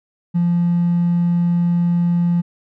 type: tone with hard clipping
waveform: triangle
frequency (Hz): 173.2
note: F3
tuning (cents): -14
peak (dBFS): -14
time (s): 0.34-2.42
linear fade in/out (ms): 20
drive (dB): 4
effects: none